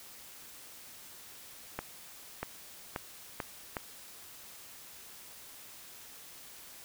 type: accelerating click train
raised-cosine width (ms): 0.5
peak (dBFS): -19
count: 5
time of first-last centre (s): 1.79-3.768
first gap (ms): 640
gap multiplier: 0.83
effects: white hiss -51 dBFS RMS until 6.84 s